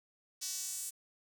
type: tone with high-pass filter sweep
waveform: sawtooth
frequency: 378.9 Hz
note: F#4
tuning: 41 cents sharp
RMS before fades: -40 dBFS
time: 0.41-0.91 s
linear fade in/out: 20 ms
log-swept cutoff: 5600 to 8400 Hz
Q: 2.2
effects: 10-bit